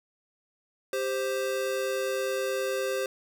square tone pair together, 393.6 / 523.3 Hz, G4 / C5, +7 / 0 cents, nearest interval perfect fourth, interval 493 cents, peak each -32 / -30 dBFS, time 0.93-3.06 s, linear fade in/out 2 ms, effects none

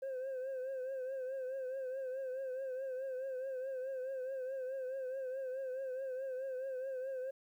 sine tone with vibrato, 523.3 Hz, C5, in tune, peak -35 dBFS, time 0.02-7.31 s, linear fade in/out 10 ms, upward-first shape triangle, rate 4.7 Hz, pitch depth 73 cents each way, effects tanh soft clip ceiling -37 dBFS + 12-bit

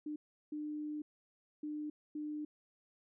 sine tone bursts at uneven times, 300.6 Hz, D4, 40 cents sharp, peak -38 dBFS, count 4, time 0.06-0.16 / 0.52-1.02 / 1.63-1.9 / 2.15-2.45 s, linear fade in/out 5 ms, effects none

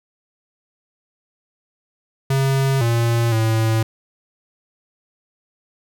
square tone with pitch steps, 135.3 / 116.8 / 111.7 Hz, C#3 / A#2 / A2, -42 / +4 / +27 cents, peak -16 dBFS, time 2.3-3.83 s, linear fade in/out 5 ms, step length 510 ms, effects none

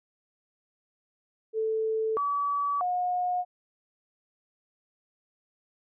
sine tone with pitch steps, 440.8 / 1144 / 721 Hz, A4 / D6 / F#5, +3 / -46 / -45 cents, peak -25 dBFS, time 1.53-3.45 s, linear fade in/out 50 ms, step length 640 ms, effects none

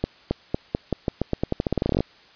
accelerating click train, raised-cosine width 2 ms, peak -8 dBFS, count 22, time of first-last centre 0.04-2.005 s, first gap 270 ms, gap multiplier 0.87, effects white hiss -52 dBFS RMS until 2.35 s + resampled to 11025 Hz

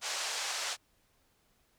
white band-pass noise, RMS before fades -36 dBFS, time 0.01-0.77 s, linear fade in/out 50 ms, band 520 to 7200 Hz, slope 24 dB/octave, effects pink hiss -71 dBFS RMS until 1.78 s

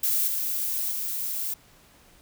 violet noise with level steps, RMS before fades -24 / -28 / -30 dBFS, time 0.03-1.54 s, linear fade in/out 5 ms, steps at 0.27 / 0.91 s, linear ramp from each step 10 ms, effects pink hiss -56 dBFS RMS until 2.21 s

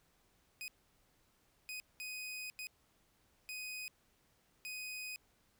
sawtooth tone bursts at uneven times, 2500 Hz, D#7, 8 cents sharp, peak -39 dBFS, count 6, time 0.61-0.68 / 1.69-1.8 / 2-2.5 / 2.59-2.67 / 3.49-3.88 / 4.65-5.16 s, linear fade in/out 0 ms, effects pink hiss -73 dBFS RMS until 5.59 s

